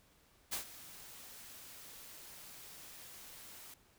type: noise with ADSR envelope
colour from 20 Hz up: white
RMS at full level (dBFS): -37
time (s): 0.51-3.74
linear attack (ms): 20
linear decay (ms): 110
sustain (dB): -16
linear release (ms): 3
effects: pink hiss -68 dBFS RMS until 3.98 s